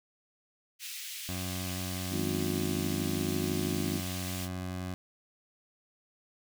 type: high-pass noise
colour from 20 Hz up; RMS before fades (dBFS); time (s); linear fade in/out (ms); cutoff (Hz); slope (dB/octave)
pink; -41; 0.79-4.49; 50; 2300; 24
type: tone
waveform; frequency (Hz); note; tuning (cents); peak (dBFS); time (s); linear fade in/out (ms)
20% pulse; 91.6; F#2; -17; -30; 1.29-4.94; 0
type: harmonic tone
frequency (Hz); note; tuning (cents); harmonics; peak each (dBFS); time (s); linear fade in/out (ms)
52.2; G#1; +10; 3 / 4 / 5 / 6 / 7; -37 / -37 / -37 / -37 / -37; 2.1-4.02; 50
effects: none